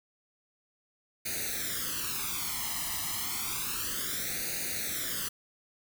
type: noise with flanger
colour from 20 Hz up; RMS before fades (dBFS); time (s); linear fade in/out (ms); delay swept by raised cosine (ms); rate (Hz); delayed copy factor
white; -34; 1.25-5.29; 10; 0.46 to 1; 0.3; +0.85
effects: none

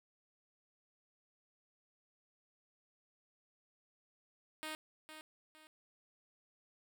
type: tone with echo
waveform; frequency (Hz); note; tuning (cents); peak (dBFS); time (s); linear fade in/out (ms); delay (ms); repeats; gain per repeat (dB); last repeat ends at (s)
5% pulse; 311.1; D#4; 0; -30; 4.63-4.75; 0; 460; 2; -9; 5.67
effects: none

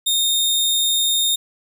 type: tone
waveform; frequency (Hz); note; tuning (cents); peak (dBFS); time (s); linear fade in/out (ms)
sawtooth; 3672; A#7; -27; -13; 0.06-1.36; 10
effects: none

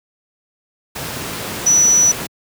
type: tone in noise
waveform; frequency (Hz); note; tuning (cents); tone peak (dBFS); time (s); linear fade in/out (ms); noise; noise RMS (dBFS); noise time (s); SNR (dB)
sine; 5920; F#8; 0; -9; 1.66-2.12; 10; pink; -25; 0.95-2.27; +13
effects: high-pass 100 Hz 12 dB/octave

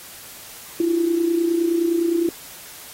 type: tone with amplitude modulation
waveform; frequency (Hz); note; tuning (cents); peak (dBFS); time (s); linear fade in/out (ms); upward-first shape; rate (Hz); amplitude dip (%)
sine; 337.6; E4; +41; -14; 0.8-2.29; 2; sine; 29.7; 60
effects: white hiss -40 dBFS RMS until 2.93 s + AAC 48 kbps

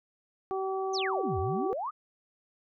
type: harmonic tone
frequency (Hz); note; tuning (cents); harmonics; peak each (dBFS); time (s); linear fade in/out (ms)
382.8; G4; -41; 1 / 2 / 3; -31 / -34 / -39; 0.51-1.73; 0
type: exponential two-way sweep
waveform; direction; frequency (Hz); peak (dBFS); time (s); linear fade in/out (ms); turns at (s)
sine; down then up; 6645 to 77.5 to 1320; -31; 0.93-1.91; 20; 1.39
effects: none

